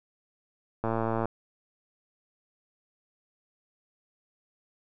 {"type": "click train", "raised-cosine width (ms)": 1, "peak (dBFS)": -15, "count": 48, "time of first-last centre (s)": [0.84, 1.256], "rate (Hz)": 113, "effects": []}